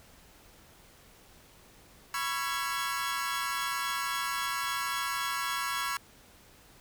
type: chord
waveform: sawtooth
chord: C# minor seventh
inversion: third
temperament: equal with one note detuned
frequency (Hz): 987.8 / 1108.7 / 1353.2 / 1661.2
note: B5 / C#6 / E6 / G#6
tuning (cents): 0 / 0 / +45 / 0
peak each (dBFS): -34 / -31 / -33 / -33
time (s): 2.14-5.97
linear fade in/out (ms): 2
effects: pink hiss -57 dBFS RMS until 6.8 s